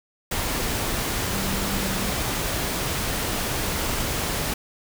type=tone in noise; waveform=sine; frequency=196 Hz; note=G3; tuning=in tune; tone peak=-30 dBFS; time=1.34-2.13 s; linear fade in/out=5 ms; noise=pink; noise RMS=-26 dBFS; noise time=0.31-4.54 s; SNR=-7 dB; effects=none